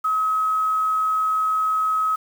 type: tone with quantisation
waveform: sine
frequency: 1277 Hz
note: D#6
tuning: 45 cents sharp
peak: -18 dBFS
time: 0.04-2.16 s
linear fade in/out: 10 ms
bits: 7
effects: none